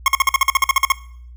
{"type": "tone bursts", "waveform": "25% pulse", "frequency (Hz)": 1083, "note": "C#6", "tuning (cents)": -41, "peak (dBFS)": -7, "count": 13, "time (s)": [0.06, 0.921], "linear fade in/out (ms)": 2, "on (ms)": 21, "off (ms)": 49, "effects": ["noise-tail reverb RT60 0.6 s tail -20 dB re dry", "added 60 Hz sine -36 dBFS peak until 1.36 s"]}